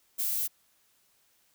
violet noise, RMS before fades -30 dBFS, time 0.18-0.48 s, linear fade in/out 20 ms, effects white hiss -68 dBFS RMS until 1.54 s

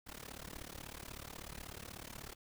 pink noise with amplitude modulation, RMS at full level -45 dBFS, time 0.06-2.35 s, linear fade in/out 20 ms, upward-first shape sine, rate 36.3 Hz, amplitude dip 95%, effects none

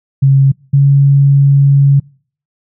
sine tone pair in turn, 136.4 / 139.59 Hz, C#3 / C#3, -28 / +12 cents, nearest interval unison, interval 40 cents, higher second, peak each -4 dBFS, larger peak neither, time 0.22-0.52 / 0.73-2 s, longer second, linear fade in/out 10 ms, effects noise-tail reverb RT60 0.5 s tail -26 dB re dry

